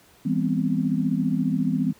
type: chord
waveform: sine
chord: C major seventh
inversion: first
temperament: equal with one note detuned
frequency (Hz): 164.81 / 200.5 / 246.9 / 261.6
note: E3 / G3 / B3 / C4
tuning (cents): 0 / +39 / 0 / 0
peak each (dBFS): -26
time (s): 0.25-1.93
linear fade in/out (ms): 10
effects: pink hiss -55 dBFS RMS until 1.99 s + high-pass 60 Hz 12 dB/octave